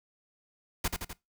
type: noise with echo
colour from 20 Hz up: pink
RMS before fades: -29 dBFS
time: 0.84-0.88 s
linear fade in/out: 5 ms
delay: 84 ms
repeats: 3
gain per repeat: -4 dB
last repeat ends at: 1.132 s
effects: noise-tail reverb RT60 0.2 s tail -21 dB re dry